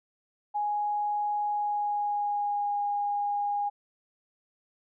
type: tone with pitch glide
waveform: sine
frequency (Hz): 830.6 to 818.2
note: G#5 to G#5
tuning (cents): 0 to -26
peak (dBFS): -26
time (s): 0.54-3.7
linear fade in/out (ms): 20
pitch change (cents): -26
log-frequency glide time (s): 1.5-2.77
effects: none